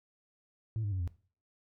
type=tone with pitch steps; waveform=sine; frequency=110.6 / 102.01 / 94.08 / 86.78 Hz; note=A2 / G#2 / F#2 / F2; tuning=+9 / -31 / +29 / -10 cents; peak=-29 dBFS; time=0.76-1.076 s; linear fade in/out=0 ms; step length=79 ms; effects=noise-tail reverb RT60 0.4 s tail -18 dB re dry + tanh soft clip ceiling -29 dBFS